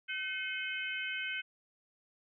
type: harmonic tone with a mistuned harmonic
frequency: 509 Hz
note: C5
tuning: 48 cents flat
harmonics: 3 / 4 / 5 / 6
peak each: -39 / -40 / -41 / -42 dBFS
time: 0.08-1.42 s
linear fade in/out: 20 ms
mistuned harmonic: 4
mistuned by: +96 cents
effects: none